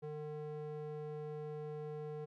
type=tone with band-pass filter; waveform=square; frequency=150.9 Hz; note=D3; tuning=47 cents sharp; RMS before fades=-44 dBFS; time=0.02-2.26 s; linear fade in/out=20 ms; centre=400 Hz; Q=1.9; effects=none